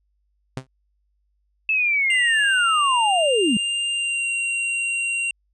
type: tone with exponential decay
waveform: sawtooth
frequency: 130.81 Hz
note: C3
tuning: in tune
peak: -20 dBFS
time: 0.57-0.67 s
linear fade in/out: 0 ms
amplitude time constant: 20 ms
type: linear sweep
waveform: sine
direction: down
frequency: 2637 to 189.1 Hz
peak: -17 dBFS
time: 1.69-3.57 s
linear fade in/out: 2 ms
type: tone with pitch glide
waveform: square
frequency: 2798 to 2758 Hz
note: F7 to F7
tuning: +3 to -22 cents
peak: -22 dBFS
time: 2.1-5.31 s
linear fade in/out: 2 ms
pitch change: -25 cents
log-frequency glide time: 3.92-4.28 s
effects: added 50 Hz sine -65 dBFS peak until 5.53 s + resampled to 22050 Hz